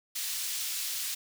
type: high-pass noise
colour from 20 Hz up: pink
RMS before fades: -34 dBFS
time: 0.15-1.15 s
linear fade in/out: 10 ms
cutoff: 3700 Hz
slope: 12 dB/octave
effects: none